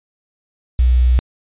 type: tone with quantisation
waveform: sine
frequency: 61.74 Hz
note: B1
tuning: in tune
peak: -9 dBFS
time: 0.79-1.19 s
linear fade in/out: 0 ms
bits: 6
effects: resampled to 8000 Hz